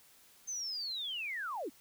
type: linear sweep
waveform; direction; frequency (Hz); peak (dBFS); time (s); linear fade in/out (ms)
sine; down; 6330 to 219.3; -36; 0.47-1.7; 20
effects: white hiss -62 dBFS RMS until 1.8 s